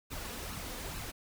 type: noise with flanger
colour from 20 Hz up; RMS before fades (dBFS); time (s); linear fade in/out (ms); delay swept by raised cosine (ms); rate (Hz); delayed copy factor
pink; -41; 0.1-1.12; 20; 0.73 to 4.13; 2.3; +0.5
effects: none